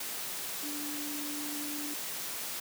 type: tone in noise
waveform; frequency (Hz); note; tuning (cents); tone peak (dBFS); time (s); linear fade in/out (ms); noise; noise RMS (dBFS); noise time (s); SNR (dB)
sine; 294.2; D4; +3; -39; 0.63-1.94; 5; white; -38; 0-2.6; -4
effects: high-pass 150 Hz 12 dB/octave